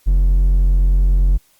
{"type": "tone with hard clipping", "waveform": "triangle", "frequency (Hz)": 44.91, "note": "F1", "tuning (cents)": 49, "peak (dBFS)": -11, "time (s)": [0.06, 1.38], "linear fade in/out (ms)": 20, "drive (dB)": 6, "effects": ["white hiss -56 dBFS RMS until 1.59 s", "Opus 48 kbps"]}